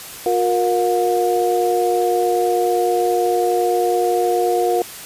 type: tone cluster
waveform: sine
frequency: 359.5 / 469 / 717 Hz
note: F#4 / A#4 / F5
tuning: -50 / +11 / +45 cents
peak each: -19 dBFS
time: 0.26-4.82 s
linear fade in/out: 2 ms
effects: white hiss -34 dBFS RMS until 5.05 s + resampled to 32000 Hz